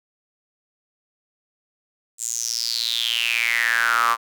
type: tone with high-pass filter sweep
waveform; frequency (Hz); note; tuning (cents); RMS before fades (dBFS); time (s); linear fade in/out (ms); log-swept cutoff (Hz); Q
sawtooth; 116.54; A#2; 0; -22; 2.18-4.17; 50; 7700 to 1100; 8
effects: none